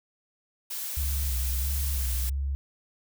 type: noise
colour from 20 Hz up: blue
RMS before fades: -34 dBFS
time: 0.7-2.3 s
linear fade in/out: 10 ms
type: tone with vibrato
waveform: sine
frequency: 66.3 Hz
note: C2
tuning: 23 cents sharp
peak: -26 dBFS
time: 0.97-2.55 s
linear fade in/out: 0 ms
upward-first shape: square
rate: 1.5 Hz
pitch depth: 66 cents each way
effects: none